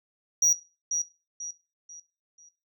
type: tone with echo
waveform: sine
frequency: 5770 Hz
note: F#8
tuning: 44 cents flat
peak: -15 dBFS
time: 0.42-0.53 s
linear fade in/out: 5 ms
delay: 490 ms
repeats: 4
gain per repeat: -9 dB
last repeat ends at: 2.49 s
effects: noise-tail reverb RT60 0.3 s tail -18 dB re dry + tanh soft clip ceiling -17 dBFS